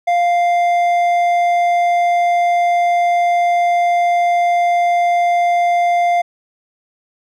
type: tone with hard clipping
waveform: sine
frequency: 698.5 Hz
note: F5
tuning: in tune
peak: -13 dBFS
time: 0.07-6.22 s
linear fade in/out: 10 ms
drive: 6 dB
effects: none